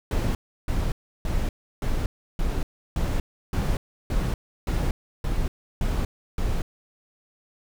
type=noise bursts; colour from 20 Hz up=brown; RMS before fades=-24 dBFS; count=12; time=0.11-6.62 s; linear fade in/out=2 ms; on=240 ms; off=330 ms; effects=none